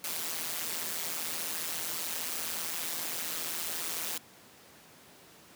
white noise with amplitude modulation, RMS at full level -32 dBFS, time 0.04-4.18 s, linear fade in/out 2 ms, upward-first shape sine, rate 165 Hz, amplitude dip 80%, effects pink hiss -55 dBFS RMS until 5.55 s + high-pass 150 Hz 12 dB/octave

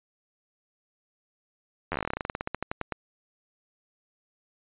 slowing click train, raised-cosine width 0.5 ms, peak -14 dBFS, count 24, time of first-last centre 1.92-2.923 s, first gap 11 ms, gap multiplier 1.11, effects resampled to 8000 Hz

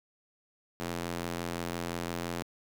square tone with high-pass filter, 42.91 Hz, F1, 30 cents flat, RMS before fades -36 dBFS, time 0.8-2.43 s, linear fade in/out 0 ms, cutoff 200 Hz, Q 0.65, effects 10-bit

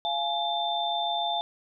sine tone cluster, 693 / 840 / 3566 Hz, F5 / G#5 / A7, -14 / +19 / +22 cents, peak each -30 dBFS, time 0.05-1.41 s, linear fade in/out 0 ms, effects none

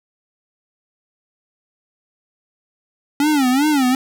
square tone with vibrato, 277.2 Hz, C#4, in tune, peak -14 dBFS, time 3.2-3.95 s, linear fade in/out 2 ms, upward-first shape sine, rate 2.6 Hz, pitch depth 180 cents each way, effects none

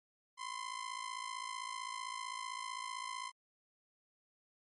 sawtooth ring-modulated tone, 1036 Hz, C6, 17 cents flat, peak -34 dBFS, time 0.37-3.32 s, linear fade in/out 50 ms, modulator 27.8 Hz, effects MP3 48 kbps

